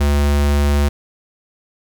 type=tone; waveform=square; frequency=72 Hz; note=D2; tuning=34 cents flat; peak=-13 dBFS; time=0-0.89 s; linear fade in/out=10 ms; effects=none